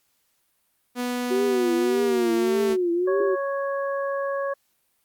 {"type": "tone with pitch glide", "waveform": "sawtooth", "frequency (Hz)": [246.1, 223.1], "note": ["B3", "A3"], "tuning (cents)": [-6, 24], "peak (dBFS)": -21, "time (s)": [0.95, 2.77], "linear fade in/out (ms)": 50, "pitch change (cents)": -170, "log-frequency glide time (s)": [1.83, 2.62]}
{"type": "tone with vibrato", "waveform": "sine", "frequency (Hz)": 370, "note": "F#4", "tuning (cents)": 0, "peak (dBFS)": -20, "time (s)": [1.3, 3.36], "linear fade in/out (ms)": 20, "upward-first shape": "triangle", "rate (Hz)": 1.7, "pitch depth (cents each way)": 160}
{"type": "harmonic tone", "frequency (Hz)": 554.4, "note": "C#5", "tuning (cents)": 0, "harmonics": [1, 2, 3], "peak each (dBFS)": [-25, -31, -35], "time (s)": [3.07, 4.54], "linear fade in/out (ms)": 10}
{"type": "tone with exponential decay", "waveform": "sine", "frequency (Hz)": 349.2, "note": "F4", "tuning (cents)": 0, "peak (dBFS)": -24, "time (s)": [3.2, 3.38], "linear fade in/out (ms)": 5, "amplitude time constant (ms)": 39}
{"effects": ["white hiss -69 dBFS RMS until 5.04 s", "Opus 48 kbps"]}